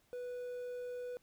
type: tone with quantisation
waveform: triangle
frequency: 492.9 Hz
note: B4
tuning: 3 cents flat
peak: -38 dBFS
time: 0.13-1.17 s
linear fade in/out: 0 ms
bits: 11
effects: pink hiss -72 dBFS RMS until 1.22 s